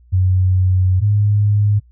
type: tone pair in turn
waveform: sine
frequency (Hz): 92.7 / 103.59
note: F#2 / G#2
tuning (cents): +4 / -4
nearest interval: major second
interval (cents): 192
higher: second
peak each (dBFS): -11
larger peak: neither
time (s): 0.12-1.01 / 1.01-1.8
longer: first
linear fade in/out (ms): 20
effects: noise-tail reverb RT60 0.1 s tail -24 dB re dry + added 60 Hz sine -45 dBFS peak until 1.91 s